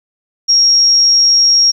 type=tone; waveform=sine; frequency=5588 Hz; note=F8; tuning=in tune; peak=-6 dBFS; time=0.48-1.72 s; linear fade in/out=20 ms; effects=8-bit